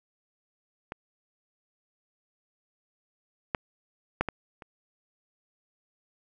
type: clicks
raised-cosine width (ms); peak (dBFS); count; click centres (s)
0.5; -20 / -11 / -9 / -15 / -29; 5; 0.921 / 3.548 / 4.21 / 4.287 / 4.622
effects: none